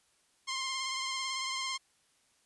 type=tone with vibrato; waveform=10% pulse; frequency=1055 Hz; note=C6; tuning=14 cents sharp; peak=-25 dBFS; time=0.47-1.78 s; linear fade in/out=20 ms; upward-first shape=triangle; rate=18 Hz; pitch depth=34 cents each way; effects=white hiss -70 dBFS RMS until 2.45 s + resampled to 24000 Hz